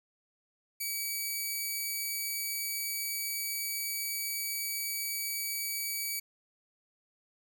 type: tone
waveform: 5% pulse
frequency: 2284 Hz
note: D7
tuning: 49 cents flat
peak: -23 dBFS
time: 0.8-6.2 s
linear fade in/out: 10 ms
effects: none